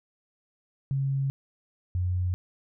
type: tone pair in turn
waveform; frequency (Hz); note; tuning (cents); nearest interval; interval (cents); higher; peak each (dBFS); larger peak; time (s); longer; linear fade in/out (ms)
sine; 136.5 / 90.3; C#3 / F#2; -26 / -42; perfect fifth; 716; first; -24; neither; 0.91-1.3 / 1.95-2.34; neither; 0
effects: none